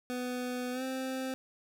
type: tone with pitch glide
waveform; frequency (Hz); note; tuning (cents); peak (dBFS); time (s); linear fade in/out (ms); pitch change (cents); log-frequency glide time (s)
25% pulse; 249.1 to 261.5; B3 to C4; +15 to -1; -30; 0.1-1.34; 0; +84; 0.72-0.83
effects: none